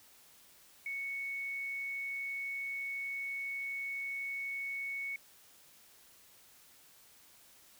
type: tone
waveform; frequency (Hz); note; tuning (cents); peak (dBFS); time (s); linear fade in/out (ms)
sine; 2217; C#7; 0; -36; 0.86-5.16; 2
effects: white hiss -61 dBFS RMS until 7.79 s